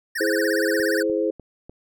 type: tone with vibrato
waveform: square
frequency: 1661.2 Hz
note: G#6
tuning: in tune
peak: -25 dBFS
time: 0.15-1.03 s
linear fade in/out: 10 ms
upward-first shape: sine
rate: 17 Hz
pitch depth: 210 cents each way
type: chord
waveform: sine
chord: E augmented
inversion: none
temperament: equal with one note detuned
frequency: 329.6 / 423.3 / 523.3 Hz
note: E4 / G#4 / B#4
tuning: 0 / +33 / 0 cents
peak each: -24 dBFS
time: 0.2-1.31 s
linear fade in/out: 10 ms
type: click train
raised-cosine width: 2 ms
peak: -27 dBFS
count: 4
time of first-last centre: 0.8-1.696 s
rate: 3.35 Hz
effects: none